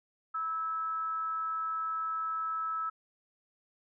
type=tone with frequency modulation; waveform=sine; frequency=1305 Hz; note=E6; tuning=18 cents flat; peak=-31 dBFS; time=0.34-2.9 s; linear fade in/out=10 ms; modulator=328 Hz; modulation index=0.22; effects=none